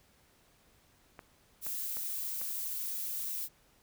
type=clicks; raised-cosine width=0.5 ms; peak=-31 dBFS; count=4; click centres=1.192 / 1.666 / 1.969 / 2.415 s
type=noise; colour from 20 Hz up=violet; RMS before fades=-37 dBFS; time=1.61-3.49 s; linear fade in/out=50 ms
effects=pink hiss -66 dBFS RMS until 3.82 s